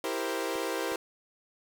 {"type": "chord", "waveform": "sawtooth", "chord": "C dominant seventh", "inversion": "first", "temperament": "equal", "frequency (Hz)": [329.6, 392, 466.2, 523.3], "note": ["E4", "G4", "Bb4", "C5"], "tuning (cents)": [0, 0, 0, 0], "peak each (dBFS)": -32, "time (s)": [0.04, 0.96], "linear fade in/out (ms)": 2}
{"type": "clicks", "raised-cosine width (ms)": 2, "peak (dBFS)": -36, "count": 2, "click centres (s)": [0.556, 0.92]}
{"effects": []}